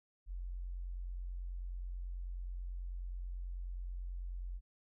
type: tone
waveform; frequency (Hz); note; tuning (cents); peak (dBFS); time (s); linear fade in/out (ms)
sine; 44.63; F1; +38; -39; 0.26-4.61; 50
effects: none